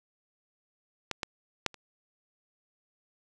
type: clicks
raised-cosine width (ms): 0.2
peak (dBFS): -14 / -14 / -9 / -30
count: 4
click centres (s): 1.113 / 1.232 / 1.663 / 1.743
effects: none